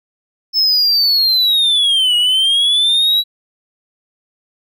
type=linear two-way sweep; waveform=triangle; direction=down then up; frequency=5274 to 2886 to 3922 Hz; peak=-9 dBFS; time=0.53-3.24 s; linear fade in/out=50 ms; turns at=2.16 s; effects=none